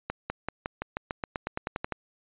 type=accelerating click train; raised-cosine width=0.5 ms; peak=-15 dBFS; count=15; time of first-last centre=0.1-1.923 s; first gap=200 ms; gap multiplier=0.93; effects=resampled to 8000 Hz